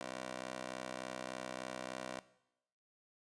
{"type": "tone with high-pass filter", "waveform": "15% pulse", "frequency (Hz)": 63.4, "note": "B1", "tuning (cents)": 46, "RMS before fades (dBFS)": -45, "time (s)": [0.01, 2.19], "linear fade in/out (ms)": 0, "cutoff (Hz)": 450, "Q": 1.1, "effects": ["noise-tail reverb RT60 0.8 s tail -17 dB re dry", "resampled to 22050 Hz"]}